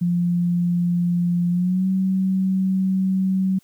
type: tone with pitch glide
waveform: sine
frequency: 174.61 to 189.32 Hz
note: F3 to F#3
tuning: 0 to +40 cents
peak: -17 dBFS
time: 0.01-3.59 s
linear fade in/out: 10 ms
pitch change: +140 cents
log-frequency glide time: 1.5-1.87 s
effects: white hiss -59 dBFS RMS until 3.63 s